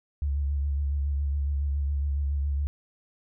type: tone with vibrato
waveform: sine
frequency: 70.9 Hz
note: C#2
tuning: 40 cents sharp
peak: -24 dBFS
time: 0.22-2.67 s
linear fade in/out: 0 ms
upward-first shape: sine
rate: 7.2 Hz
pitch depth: 42 cents each way
effects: none